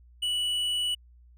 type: tone with tanh clipping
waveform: sine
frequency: 2950 Hz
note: F#7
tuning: 6 cents flat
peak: -27 dBFS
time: 0.22-0.95 s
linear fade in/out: 10 ms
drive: 8 dB
effects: added 60 Hz sine -52 dBFS peak until 1.37 s